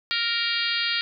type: harmonic tone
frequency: 466.2 Hz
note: A#4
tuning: in tune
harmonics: 3 / 4 / 5 / 6 / 7 / 8 / 9 / 10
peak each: -31 / -31 / -31 / -31 / -31 / -31 / -31 / -31 dBFS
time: 0.11-1.01 s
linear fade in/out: 0 ms
effects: none